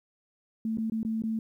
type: tone with dropouts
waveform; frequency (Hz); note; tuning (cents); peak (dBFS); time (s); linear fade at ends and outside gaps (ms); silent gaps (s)
sine; 222.3; A3; +18; -27; 0.65-1.39; 2; 0.773-0.783 / 0.899-0.92 / 1.031-1.049 / 1.221-1.237
effects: 11-bit